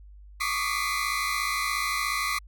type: tone cluster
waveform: 30% pulse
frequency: 1114 / 1168 / 1225 / 1995 / 2089 Hz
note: C#6 / D6 / D#6 / B6 / C7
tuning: +8 / -10 / -27 / +17 / -3 cents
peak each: -30 dBFS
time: 0.4-2.39 s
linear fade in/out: 10 ms
effects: added 50 Hz sine -45 dBFS peak until 2.47 s